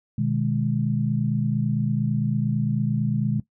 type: chord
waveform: sine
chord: G# minor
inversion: first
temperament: equal with one note detuned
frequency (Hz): 123.47 / 152.36 / 207.7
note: B2 / D#3 / G#3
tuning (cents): 0 / -36 / 0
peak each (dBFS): -25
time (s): 0.18-3.4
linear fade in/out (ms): 5
effects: noise-tail reverb RT60 0.1 s tail -17 dB re dry